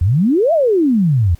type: exponential two-way sweep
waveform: sine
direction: up then down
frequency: 78.7 to 692 to 78.7 Hz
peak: -10 dBFS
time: 0.01-1.35 s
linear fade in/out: 5 ms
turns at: 0.53 s
effects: pink hiss -51 dBFS RMS until 1.39 s